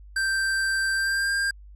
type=tone with pitch glide; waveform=square; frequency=1568 to 1600 Hz; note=G6 to G6; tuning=0 to +35 cents; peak=-23 dBFS; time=0.16-1.51 s; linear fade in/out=5 ms; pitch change=+35 cents; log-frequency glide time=0.94-1.32 s; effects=added 50 Hz sine -43 dBFS peak until 1.75 s + low-pass 11000 Hz 12 dB/octave